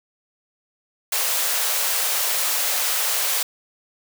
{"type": "high-pass noise", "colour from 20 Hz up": "white", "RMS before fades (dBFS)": -22, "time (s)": [1.12, 3.43], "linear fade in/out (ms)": 5, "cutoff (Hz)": 460, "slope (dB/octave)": 48, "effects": []}